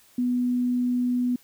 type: tone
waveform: sine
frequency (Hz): 246.9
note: B3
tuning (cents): 0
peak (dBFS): -21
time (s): 0.18-1.36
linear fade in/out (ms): 5
effects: white hiss -57 dBFS RMS until 1.43 s